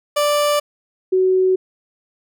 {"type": "tone pair in turn", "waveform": ["30% pulse", "sine"], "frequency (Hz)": [587.3, 373.7], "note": ["D5", "F#4"], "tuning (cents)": [0, 17], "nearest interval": "minor sixth", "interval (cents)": 783, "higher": "first", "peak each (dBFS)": -12, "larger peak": "neither", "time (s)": [[0.16, 0.6], [1.12, 1.56]], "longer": "neither", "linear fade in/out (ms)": 10, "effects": []}